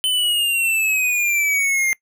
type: exponential sweep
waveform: square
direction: down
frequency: 3053 to 2100 Hz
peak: -17 dBFS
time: 0.04-1.93 s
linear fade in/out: 0 ms
effects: noise-tail reverb RT60 0.1 s tail -23 dB re dry